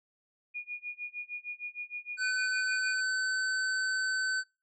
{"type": "tone with tremolo", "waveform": "sine", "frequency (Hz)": 2442, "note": "D#7", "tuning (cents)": -33, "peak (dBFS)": -33, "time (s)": [0.54, 3.01], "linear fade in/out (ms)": 20, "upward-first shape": "sine", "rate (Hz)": 6.5, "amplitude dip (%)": 95}
{"type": "tone with pitch glide", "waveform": "square", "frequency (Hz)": [1515, 1524.7], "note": ["F#6", "G6"], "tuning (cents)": [40, -48], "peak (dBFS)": -29, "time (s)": [2.17, 4.44], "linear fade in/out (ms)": 50, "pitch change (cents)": 12, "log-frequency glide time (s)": [2.28, 3.56]}
{"effects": ["noise-tail reverb RT60 0.3 s tail -23 dB re dry", "MP3 32 kbps"]}